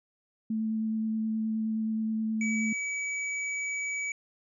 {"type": "tone with vibrato", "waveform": "sine", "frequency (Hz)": 220, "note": "A3", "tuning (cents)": 0, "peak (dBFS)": -27, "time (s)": [0.5, 2.73], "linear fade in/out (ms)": 5, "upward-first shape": "square", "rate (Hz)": 9.5, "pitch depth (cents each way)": 8}
{"type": "tone", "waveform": "square", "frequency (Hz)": 2282, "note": "C#7", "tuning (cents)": 50, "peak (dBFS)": -31, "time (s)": [2.41, 4.12], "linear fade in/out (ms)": 2}
{"effects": ["resampled to 22050 Hz"]}